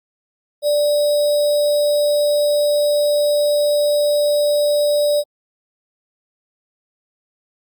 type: tone with sample-and-hold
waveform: sine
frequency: 587.3 Hz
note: D5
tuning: in tune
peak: -13 dBFS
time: 0.62-5.24 s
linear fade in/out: 50 ms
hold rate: 4410 Hz
effects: Opus 48 kbps